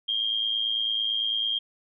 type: tone with amplitude modulation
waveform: sine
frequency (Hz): 3215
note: G7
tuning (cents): +43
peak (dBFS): -21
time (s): 0.08-1.59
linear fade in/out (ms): 10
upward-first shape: sine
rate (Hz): 109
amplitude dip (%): 65
effects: none